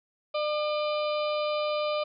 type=harmonic tone with a mistuned harmonic; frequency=601 Hz; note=D5; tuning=40 cents sharp; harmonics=1 / 2 / 4 / 5 / 6 / 7 / 8; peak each=-27 / -33 / -39 / -41 / -43 / -44 / -45 dBFS; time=0.34-2.04 s; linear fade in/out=10 ms; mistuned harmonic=7; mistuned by=-51 cents; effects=none